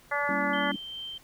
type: harmonic tone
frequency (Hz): 288.1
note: D4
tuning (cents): -33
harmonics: 2 / 3 / 4 / 5 / 6 / 7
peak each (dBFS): -33 / -33 / -33 / -33 / -33 / -33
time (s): 0.11-0.72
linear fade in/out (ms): 10
type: chord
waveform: sine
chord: G diminished seventh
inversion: none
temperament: equal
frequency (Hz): 196 / 233.1 / 277.2 / 329.6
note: G3 / Bb3 / Db4 / Fb4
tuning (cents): 0 / 0 / 0 / 0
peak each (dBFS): -34 / -39 / -34 / -40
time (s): 0.29-0.76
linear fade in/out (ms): 2
type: tone with tremolo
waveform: sine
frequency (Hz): 3129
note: G7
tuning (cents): -4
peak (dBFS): -35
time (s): 0.53-1.18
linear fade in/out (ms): 5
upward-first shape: sine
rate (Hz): 2.5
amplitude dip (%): 25
effects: pink hiss -57 dBFS RMS until 1.23 s